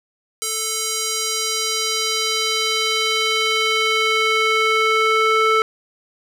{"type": "tone with band-pass filter sweep", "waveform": "square", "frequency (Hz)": 440, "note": "A4", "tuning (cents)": 0, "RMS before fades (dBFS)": -19, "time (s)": [0.42, 5.62], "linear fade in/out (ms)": 0, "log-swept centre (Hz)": [8200, 1500], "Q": 1.3, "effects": ["8-bit"]}